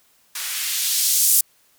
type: noise with band-pass filter sweep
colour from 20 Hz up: violet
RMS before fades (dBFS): -20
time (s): 0.35-1.41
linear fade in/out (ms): 5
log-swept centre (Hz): 1300 to 8800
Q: 0.85
effects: white hiss -59 dBFS RMS until 1.78 s